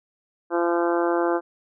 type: harmonic tone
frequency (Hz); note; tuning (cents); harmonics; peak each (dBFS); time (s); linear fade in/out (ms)
171.5; F3; -31; 2 / 3 / 4 / 5 / 6 / 7 / 8 / 9; -22 / -26 / -28 / -30 / -32 / -33 / -34 / -35; 0.5-1.41; 50
effects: none